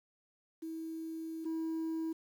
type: tone pair in turn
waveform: sine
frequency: 323.2 / 323.2 Hz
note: E4 / E4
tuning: -34 / -34 cents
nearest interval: unison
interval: 0 cents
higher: neither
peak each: -38 / -31 dBFS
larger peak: second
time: 0.62-1.45 / 1.45-2.13 s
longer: first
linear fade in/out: 10 ms
effects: tanh soft clip ceiling -33 dBFS + 10-bit